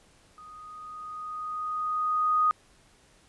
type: tone with level ramp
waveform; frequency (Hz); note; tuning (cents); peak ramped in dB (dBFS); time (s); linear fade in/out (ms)
sine; 1243; D#6; -2; -45 to -19; 0.38-2.51; 0
effects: pink hiss -60 dBFS RMS until 3.28 s + resampled to 24000 Hz